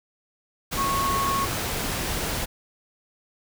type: tone in noise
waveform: sine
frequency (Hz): 1100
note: C#6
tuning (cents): -14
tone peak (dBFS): -23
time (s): 0.77-1.46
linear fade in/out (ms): 20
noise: pink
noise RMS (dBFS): -28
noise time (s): 0.71-2.46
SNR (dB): +2
effects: none